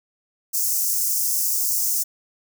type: high-pass noise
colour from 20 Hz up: white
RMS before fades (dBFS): -22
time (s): 0.53-2.04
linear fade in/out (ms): 20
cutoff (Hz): 5400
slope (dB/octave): 48
effects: none